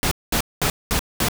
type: noise bursts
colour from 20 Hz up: pink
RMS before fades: -20 dBFS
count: 5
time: 0.03-1.285 s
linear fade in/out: 0 ms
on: 83 ms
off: 210 ms
effects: none